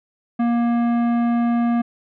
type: tone with tanh clipping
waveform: sine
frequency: 236.2 Hz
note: A#3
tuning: 23 cents sharp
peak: -18 dBFS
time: 0.39-1.82 s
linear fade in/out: 10 ms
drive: 14 dB
effects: none